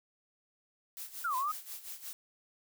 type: noise with tremolo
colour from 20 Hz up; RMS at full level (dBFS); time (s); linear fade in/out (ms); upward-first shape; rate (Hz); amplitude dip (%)
blue; -42; 0.97-2.13; 0; sine; 5.6; 75
type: linear two-way sweep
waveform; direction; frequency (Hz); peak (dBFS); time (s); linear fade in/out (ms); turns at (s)
sine; down then up; 1480 to 987.8 to 1282; -30; 1.24-1.52; 10; 1.36
effects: none